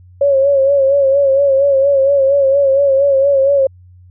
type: tone with vibrato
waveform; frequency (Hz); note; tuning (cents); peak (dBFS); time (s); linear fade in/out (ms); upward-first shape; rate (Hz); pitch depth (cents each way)
sine; 551; C#5; -11; -8; 0.21-3.67; 5; sine; 4.3; 53
effects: added 90 Hz sine -39 dBFS peak until 4.1 s